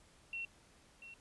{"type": "tone with echo", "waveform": "sine", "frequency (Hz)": 2721, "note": "F7", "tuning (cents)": -46, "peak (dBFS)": -39, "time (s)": [0.33, 0.45], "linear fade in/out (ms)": 2, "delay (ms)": 690, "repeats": 1, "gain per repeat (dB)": -11, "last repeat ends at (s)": 1.14, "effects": ["pink hiss -65 dBFS RMS until 1.2 s", "resampled to 24000 Hz"]}